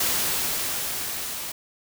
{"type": "noise with level ramp", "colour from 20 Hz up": "white", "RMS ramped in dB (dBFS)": [-23, -33], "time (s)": [0, 1.52], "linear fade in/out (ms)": 5, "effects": []}